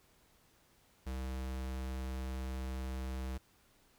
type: tone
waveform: square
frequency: 65 Hz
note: C2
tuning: 11 cents flat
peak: -38 dBFS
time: 1.06-3.38 s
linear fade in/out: 10 ms
effects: pink hiss -68 dBFS RMS until 3.98 s